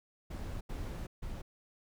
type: noise bursts at uneven times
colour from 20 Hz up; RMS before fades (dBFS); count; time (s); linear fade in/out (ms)
brown; -40; 3; 0.3-0.61 / 0.69-1.07 / 1.22-1.42; 10
effects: none